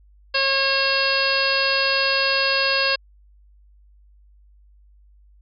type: harmonic tone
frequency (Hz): 543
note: C#5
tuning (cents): -36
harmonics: 1 / 2 / 3 / 4 / 5 / 6 / 7 / 8 / 9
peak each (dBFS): -25 / -27 / -24 / -34 / -23 / -31 / -32 / -24 / -25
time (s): 0.34-2.96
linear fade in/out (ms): 10
effects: added 50 Hz sine -49 dBFS peak until 5.41 s + MP3 96 kbps